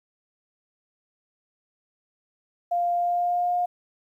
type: tone with pitch glide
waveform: sine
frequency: 698.5 to 711.1 Hz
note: F5 to F5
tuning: 0 to +31 cents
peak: -21 dBFS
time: 2.71-3.66 s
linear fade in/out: 10 ms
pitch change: +31 cents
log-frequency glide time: 2.93-3.54 s
effects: 10-bit